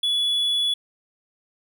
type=tone; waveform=triangle; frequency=3411 Hz; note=G#7; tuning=46 cents sharp; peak=-18 dBFS; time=0.03-0.74 s; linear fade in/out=5 ms; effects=none